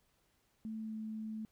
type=tone with pitch glide; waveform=sine; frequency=220 to 218.2 Hz; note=A3 to A3; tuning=0 to -14 cents; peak=-39 dBFS; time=0.65-1.45 s; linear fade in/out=0 ms; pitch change=-14 cents; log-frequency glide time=0.8-0.96 s; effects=pink hiss -75 dBFS RMS until 1.51 s